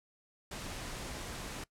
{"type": "noise", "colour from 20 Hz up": "pink", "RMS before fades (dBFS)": -42, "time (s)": [0.51, 1.64], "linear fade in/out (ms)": 5, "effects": ["noise-tail reverb RT60 0.1 s tail -21 dB re dry", "low-pass 10000 Hz 12 dB/octave"]}